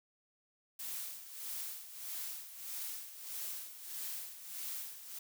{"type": "noise with tremolo", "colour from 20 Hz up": "blue", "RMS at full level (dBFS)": -41, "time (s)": [0.79, 5.19], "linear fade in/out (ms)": 5, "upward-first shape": "sine", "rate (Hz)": 1.6, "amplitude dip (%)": 70, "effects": []}